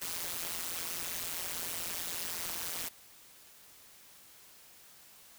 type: noise with amplitude modulation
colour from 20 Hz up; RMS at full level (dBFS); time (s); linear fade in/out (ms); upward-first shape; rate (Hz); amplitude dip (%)
white; -34; 0.01-2.89; 10; sine; 171; 100
effects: white hiss -57 dBFS RMS until 5.38 s